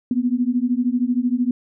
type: beating tone pair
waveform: sine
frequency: 239.9 / 252.9 Hz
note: A#3 / B3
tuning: +50 / +41 cents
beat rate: 13 Hz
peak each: -20 dBFS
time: 0.11-1.51 s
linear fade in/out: 2 ms
effects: none